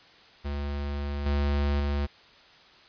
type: tone with level steps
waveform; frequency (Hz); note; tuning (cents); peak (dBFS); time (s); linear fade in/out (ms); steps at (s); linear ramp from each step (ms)
square; 71.6; D2; -43; -30 / -24 / -26; 0.44-2.07; 20; 1.26 / 1.8; 2
effects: white hiss -54 dBFS RMS until 2.88 s + resampled to 11025 Hz